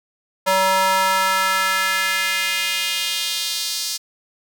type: tone with high-pass filter sweep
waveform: square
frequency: 189.8 Hz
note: F#3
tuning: 44 cents sharp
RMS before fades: -20 dBFS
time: 0.46-3.98 s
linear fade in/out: 20 ms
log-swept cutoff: 730 to 5000 Hz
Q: 1.9
effects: none